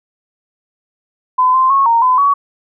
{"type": "tone with pitch steps", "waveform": "sine", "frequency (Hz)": [1015, 1041, 1097, 926, 1014, 1127], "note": ["B5", "C6", "C#6", "A#5", "B5", "C#6"], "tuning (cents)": [47, -9, -18, -12, 45, 28], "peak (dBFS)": -8, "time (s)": [1.38, 2.34], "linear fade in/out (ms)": 10, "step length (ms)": 160, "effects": []}